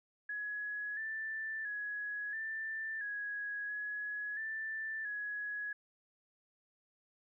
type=tone with pitch steps; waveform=sine; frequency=1681 / 1768 / 1676 / 1775 / 1664 / 1683 / 1769 / 1677 Hz; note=G#6 / A6 / G#6 / A6 / G#6 / G#6 / A6 / G#6; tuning=+20 / +8 / +15 / +15 / +3 / +23 / +9 / +16 cents; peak=-37 dBFS; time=0.29-5.73 s; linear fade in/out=5 ms; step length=680 ms; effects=none